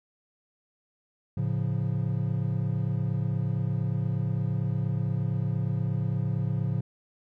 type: chord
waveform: triangle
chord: A augmented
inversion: none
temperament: equal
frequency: 110 / 138.59 / 174.61 Hz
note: A2 / C#3 / E#3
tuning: 0 / 0 / 0 cents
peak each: -27 / -27 / -30 dBFS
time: 1.37-6.81 s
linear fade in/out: 5 ms
effects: none